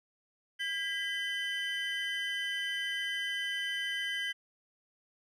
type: tone cluster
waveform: triangle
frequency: 1621 / 1987 / 3057 Hz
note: G#6 / B6 / G7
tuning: -42 / +10 / -44 cents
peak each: -36 / -35 / -35 dBFS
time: 0.59-4.33 s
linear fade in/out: 20 ms
effects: none